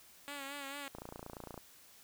5% pulse tone with vibrato, 280 Hz, C#4, 18 cents sharp, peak -31 dBFS, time 0.28-0.88 s, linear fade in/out 0 ms, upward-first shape sine, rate 4.5 Hz, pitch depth 50 cents each way
click train, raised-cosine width 1 ms, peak -31 dBFS, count 19, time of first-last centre 0.95-1.577 s, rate 28.7 Hz
effects white hiss -60 dBFS RMS until 2.03 s

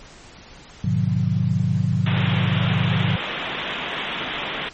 sine chord, G# diminished seventh, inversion none, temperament just, 103.83 / 124.59 / 149.51 / 179.41 Hz, G#2 / B2 / D3 / F3, 0 / +16 / +31 / +47 cents, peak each -23 dBFS, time 0.84-3.16 s, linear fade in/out 5 ms
white band-pass noise, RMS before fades -28 dBFS, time 2.06-4.69 s, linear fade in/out 5 ms, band 130 to 3600 Hz, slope 96 dB/octave
effects pink hiss -44 dBFS RMS until 4.73 s + MP3 32 kbps

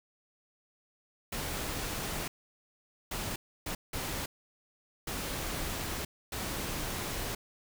pink noise bursts at uneven times, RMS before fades -36 dBFS, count 6, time 1.32-2.28 / 3.11-3.36 / 3.66-3.75 / 3.93-4.26 / 5.07-6.05 / 6.32-7.35 s, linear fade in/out 5 ms, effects none

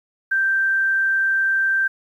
sine tone, 1568 Hz, G6, in tune, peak -16 dBFS, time 0.31-1.88 s, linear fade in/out 10 ms, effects 9-bit

